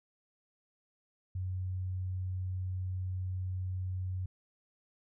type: tone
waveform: sine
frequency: 92.5 Hz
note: F#2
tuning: in tune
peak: -33 dBFS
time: 1.35-4.26 s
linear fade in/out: 5 ms
effects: none